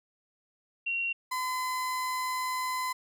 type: tone pair in turn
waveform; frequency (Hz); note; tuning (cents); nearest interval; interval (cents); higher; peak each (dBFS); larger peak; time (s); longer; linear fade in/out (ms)
sine / 35% pulse; 2745 / 1018.2; F7 / C6; -31 / -47; octave + perfect fourth; 1716; first; -28; neither; 0.86-1.13 / 1.31-2.93; second; 10
effects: none

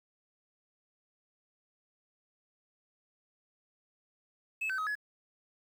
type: tone with pitch steps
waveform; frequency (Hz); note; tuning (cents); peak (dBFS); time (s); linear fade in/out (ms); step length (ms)
triangle; 2599 / 1534 / 1268 / 1693; E7 / G6 / D#6 / G#6; -25 / -38 / +32 / +33; -29; 4.61-4.954; 10; 86
effects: tanh soft clip ceiling -25 dBFS + 10-bit

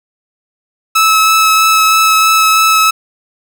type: tone with vibrato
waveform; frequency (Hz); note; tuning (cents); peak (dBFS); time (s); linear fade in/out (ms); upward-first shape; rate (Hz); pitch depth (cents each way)
sawtooth; 1300; E6; -24; -3; 0.95-2.91; 10; sine; 3.1; 9
effects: none

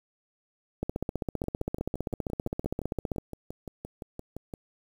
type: two click trains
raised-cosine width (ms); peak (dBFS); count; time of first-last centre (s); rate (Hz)
2; -24 / -16; 19 / 37; 1.44-4.538 / 0.83-3.183; 5.81 / 15.3
effects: 8-bit

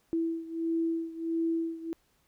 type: beating tone pair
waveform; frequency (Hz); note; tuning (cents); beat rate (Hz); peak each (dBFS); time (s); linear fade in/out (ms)
sine; 329.1 / 330.6; E4 / E4; -3 / +5; 1.5; -30 / -33; 0.13-1.93; 0
effects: pink hiss -70 dBFS RMS until 2.27 s

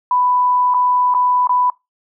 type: tone with dropouts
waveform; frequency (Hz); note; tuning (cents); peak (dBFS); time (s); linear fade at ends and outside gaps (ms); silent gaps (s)
sine; 993; B5; +9; -12; 0.11-1.7; 2; 0.739-0.744 / 1.14-1.147 / 1.472-1.493
effects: noise-tail reverb RT60 0.2 s tail -22 dB re dry

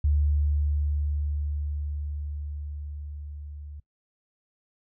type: tone with level ramp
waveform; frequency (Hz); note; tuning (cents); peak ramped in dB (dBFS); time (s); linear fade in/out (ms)
sine; 73.42; D2; 0; -19 to -38; 0.04-3.8; 5
effects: noise-tail reverb RT60 0.1 s tail -22 dB re dry

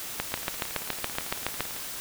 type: two click trains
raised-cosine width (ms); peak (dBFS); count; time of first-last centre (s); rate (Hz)
0.3; -10 / -22; 11 / 27; 0.2-1.606 / 0.32-1.764; 7.11 / 18
effects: white hiss -37 dBFS RMS until 2 s

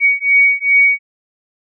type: beating tone pair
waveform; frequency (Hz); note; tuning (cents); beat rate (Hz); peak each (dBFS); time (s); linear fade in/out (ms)
sine; 2245 / 2247.5; C#7 / C#7; +21 / +23; 2.5; -12; 0-0.99; 50
effects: none

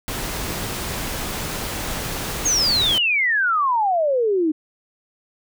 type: noise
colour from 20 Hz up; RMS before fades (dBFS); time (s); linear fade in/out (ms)
pink; -27; 0.08-2.98; 0
type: exponential sweep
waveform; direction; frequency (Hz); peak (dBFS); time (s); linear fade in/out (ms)
sine; down; 6650 to 299.3; -16; 2.45-4.52; 10
effects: none

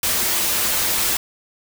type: noise with comb filter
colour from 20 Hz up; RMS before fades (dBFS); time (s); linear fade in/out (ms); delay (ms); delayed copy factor
white; -20; 0.03-1.17; 2; 7.2; -0.55
effects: none

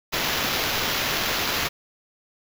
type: noise with sample-and-hold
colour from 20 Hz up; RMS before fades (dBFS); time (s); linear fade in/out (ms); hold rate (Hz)
violet; -25; 0.12-1.69; 20; 8820
effects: none

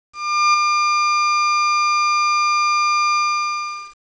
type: tone with ADSR envelope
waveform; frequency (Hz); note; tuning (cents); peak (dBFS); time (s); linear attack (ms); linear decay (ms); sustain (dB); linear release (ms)
35% pulse; 1200; D6; +37; -9; 0.13-3.95; 410; 6; -4; 800
effects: resampled to 16000 Hz + 8-bit

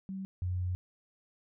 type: tone pair in turn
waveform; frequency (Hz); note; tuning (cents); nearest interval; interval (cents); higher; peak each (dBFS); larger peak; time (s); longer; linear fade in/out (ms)
sine; 191.8 / 90.52; G3 / F#2; -37 / -37; octave + minor second; 1300; first; -36 / -30; second; 0.09-0.25 / 0.42-0.75; second; 0
effects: none

